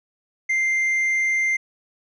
sine tone with tanh clipping, 2093 Hz, C7, in tune, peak -19 dBFS, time 0.49-1.57 s, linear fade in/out 10 ms, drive 3 dB, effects none

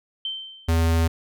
sine tone with exponential decay, 3110 Hz, G7, 14 cents flat, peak -24 dBFS, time 0.25-0.94 s, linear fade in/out 2 ms, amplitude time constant 150 ms
square tone, 82.41 Hz, E2, in tune, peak -18 dBFS, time 0.68-1.08 s, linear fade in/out 10 ms
effects none

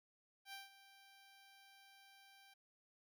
10% pulse tone with ADSR envelope, 785 Hz, G5, 2 cents sharp, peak -40 dBFS, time 0.45-2.54 s, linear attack 79 ms, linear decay 160 ms, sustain -15 dB, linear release 8 ms, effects none

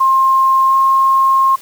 sine tone with pitch glide, 1062 to 1070 Hz, C6 to C6, +25 to +38 cents, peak -8 dBFS, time 0-1.56 s, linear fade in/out 10 ms, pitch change +13 cents, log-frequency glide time 0.67-0.74 s, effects white hiss -39 dBFS RMS until 1.61 s

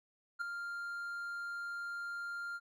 triangle tone with ADSR envelope, 1396.9 Hz, F6, in tune, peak -30 dBFS, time 0.39-2.6 s, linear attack 25 ms, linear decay 4 ms, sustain -7 dB, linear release 43 ms, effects none

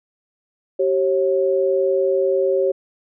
sine tone pair together, 384.8 / 544.2 Hz, G4 / C#5, -32 / -32 cents, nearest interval tritone, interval 600 cents, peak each -18 dBFS, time 0.79-2.72 s, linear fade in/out 10 ms, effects none

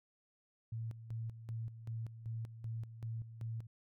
sine tone with tremolo, 113.4 Hz, A#2, 47 cents flat, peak -38 dBFS, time 0.72-3.67 s, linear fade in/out 5 ms, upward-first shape square, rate 2.6 Hz, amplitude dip 70%, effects none

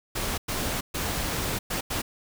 pink noise bursts at uneven times, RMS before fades -29 dBFS, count 5, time 0.15-0.38 / 0.48-0.81 / 0.94-1.59 / 1.7-1.81 / 1.9-2.02 s, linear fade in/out 10 ms, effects none

